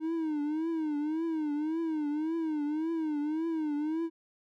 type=tone with vibrato; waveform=triangle; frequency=311.1 Hz; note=D#4; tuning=in tune; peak=-27 dBFS; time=0-4.1 s; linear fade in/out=50 ms; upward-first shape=triangle; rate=1.8 Hz; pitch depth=130 cents each way; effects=none